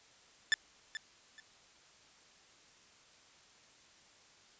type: tone with echo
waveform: sawtooth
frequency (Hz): 1760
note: A6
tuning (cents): 0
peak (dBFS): -21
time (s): 0.52-0.54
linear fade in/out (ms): 0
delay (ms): 430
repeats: 2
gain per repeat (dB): -13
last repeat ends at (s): 1.4
effects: white hiss -62 dBFS RMS until 4.59 s + resampled to 16000 Hz